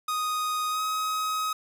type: tone with pitch glide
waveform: 45% pulse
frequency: 1244.5 to 1266.3 Hz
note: D#6 to D#6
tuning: 0 to +30 cents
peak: -26 dBFS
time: 0.08-1.53 s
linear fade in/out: 5 ms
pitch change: +30 cents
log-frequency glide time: 0.7-0.81 s
effects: 9-bit